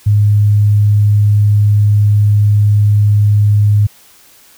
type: tone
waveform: sine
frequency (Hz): 103.83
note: G#2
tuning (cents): 0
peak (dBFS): -6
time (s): 0.06-3.87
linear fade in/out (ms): 10
effects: white hiss -44 dBFS RMS until 4.57 s